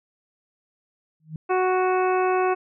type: tone with exponential growth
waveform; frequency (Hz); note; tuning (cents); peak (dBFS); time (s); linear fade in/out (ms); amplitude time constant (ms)
sine; 156.9; D#3; +15; -26; 1.2-1.36; 2; 33
type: harmonic tone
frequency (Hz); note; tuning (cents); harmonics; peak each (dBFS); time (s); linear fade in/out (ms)
370; F#4; 0; 1 / 2 / 3 / 4 / 5 / 6 / 7; -21 / -24 / -27 / -32 / -40 / -39 / -35; 1.49-2.55; 20
effects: none